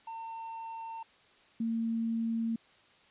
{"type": "tone pair in turn", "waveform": ["triangle", "sine"], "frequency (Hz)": [906, 227.7], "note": ["A#5", "A#3"], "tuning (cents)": [-50, -40], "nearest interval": "2 octaves", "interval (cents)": 2390, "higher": "first", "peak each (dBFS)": [-37, -29], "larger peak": "second", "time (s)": [[0.07, 1.03], [1.6, 2.56]], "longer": "neither", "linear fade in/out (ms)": 5, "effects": ["white hiss -62 dBFS RMS until 3.1 s", "resampled to 8000 Hz"]}